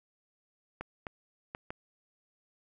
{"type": "clicks", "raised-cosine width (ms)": 0.5, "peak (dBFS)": -23, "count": 4, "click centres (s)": [0.81, 1.068, 1.549, 1.705], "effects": []}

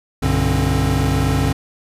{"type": "tone cluster", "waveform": "square", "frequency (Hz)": [63.4, 96.8, 121.3, 145.5, 266.5], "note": ["B1", "G2", "B2", "D3", "C4"], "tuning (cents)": [46, -21, -31, -16, 32], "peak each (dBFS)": [-22, -21, -27, -21, -23], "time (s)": [0.22, 1.53], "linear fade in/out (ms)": 10, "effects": ["resampled to 32000 Hz"]}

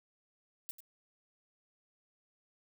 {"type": "noise with echo", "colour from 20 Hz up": "violet", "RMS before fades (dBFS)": -41, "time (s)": [0.69, 0.71], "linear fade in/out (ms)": 0, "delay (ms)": 94, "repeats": 1, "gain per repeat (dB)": -12, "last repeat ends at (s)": 0.804, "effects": []}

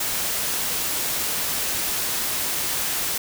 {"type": "noise", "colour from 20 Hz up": "white", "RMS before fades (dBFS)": -25, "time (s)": [0, 3.18], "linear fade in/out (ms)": 5, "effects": []}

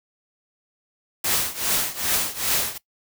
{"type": "noise with tremolo", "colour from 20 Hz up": "white", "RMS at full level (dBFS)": -20, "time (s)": [1.24, 2.78], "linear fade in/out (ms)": 5, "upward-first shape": "triangle", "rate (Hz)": 2.5, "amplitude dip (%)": 90, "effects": ["noise-tail reverb RT60 0.1 s tail -20 dB re dry"]}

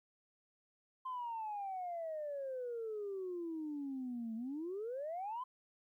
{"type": "exponential two-way sweep", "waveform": "sine", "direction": "down then up", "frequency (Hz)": [1046.5, 220, 1046.5], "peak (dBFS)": -38, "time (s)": [1.05, 5.44], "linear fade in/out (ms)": 10, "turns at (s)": 4.35, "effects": ["tanh soft clip ceiling -35 dBFS", "13-bit"]}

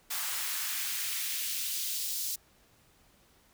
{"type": "noise with high-pass filter sweep", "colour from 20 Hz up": "white", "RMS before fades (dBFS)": -34, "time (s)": [0.1, 2.36], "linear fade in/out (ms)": 10, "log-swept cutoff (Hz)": [980, 5000], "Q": 1.1, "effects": ["pink hiss -64 dBFS RMS until 3.53 s"]}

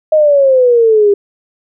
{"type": "exponential sweep", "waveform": "sine", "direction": "down", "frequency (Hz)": [630, 398.7], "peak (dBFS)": -5, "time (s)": [0.12, 1.14], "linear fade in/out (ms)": 5, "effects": []}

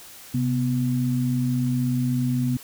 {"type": "tone pair together", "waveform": "sine", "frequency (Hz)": [130.63, 246.9], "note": ["C3", "B3"], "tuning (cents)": [-2, 0], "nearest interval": "major seventh", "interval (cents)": 1102, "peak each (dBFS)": -23, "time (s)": [0.34, 2.57], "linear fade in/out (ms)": 5, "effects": ["white hiss -44 dBFS RMS until 2.63 s"]}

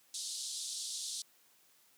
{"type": "band-pass noise", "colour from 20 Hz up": "pink", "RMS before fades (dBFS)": -41, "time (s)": [0.14, 1.22], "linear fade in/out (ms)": 2, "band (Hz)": [3600, 10000], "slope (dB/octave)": 48, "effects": ["white hiss -67 dBFS RMS until 1.97 s", "high-pass 150 Hz 12 dB/octave"]}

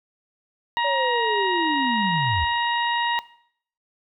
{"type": "harmonic tone", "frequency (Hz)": 945, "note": "A#5", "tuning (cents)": 23, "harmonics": [1, 2, 3, 4], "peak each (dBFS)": [-21, -27, -31, -33], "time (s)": [0.77, 3.19], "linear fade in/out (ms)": 0}
{"type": "linear sweep", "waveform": "sine", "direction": "down", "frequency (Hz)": [577, 68.9], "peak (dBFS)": -24, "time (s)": [0.84, 2.45], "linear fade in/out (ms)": 10}
{"effects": ["noise-tail reverb RT60 0.6 s tail -18 dB re dry"]}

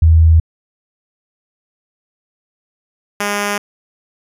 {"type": "tone pair in turn", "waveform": ["sine", "5% pulse"], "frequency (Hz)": [81, 204.5], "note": ["E2", "G#3"], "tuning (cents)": [-30, -26], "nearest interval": "octave + major third", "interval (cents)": 1604, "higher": "second", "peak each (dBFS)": [-5, -5], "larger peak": "neither", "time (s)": [[0.02, 0.4], [3.2, 3.58]], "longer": "neither", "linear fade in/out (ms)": 5, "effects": ["resampled to 32000 Hz"]}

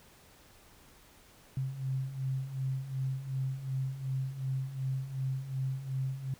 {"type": "beating tone pair", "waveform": "sine", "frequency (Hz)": [130.81, 133.51], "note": ["C3", "C3"], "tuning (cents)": [0, 35], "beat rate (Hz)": 2.7, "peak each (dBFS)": [-38, -33], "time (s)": [1.57, 6.34], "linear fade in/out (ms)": 2, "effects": ["pink hiss -59 dBFS RMS until 6.39 s"]}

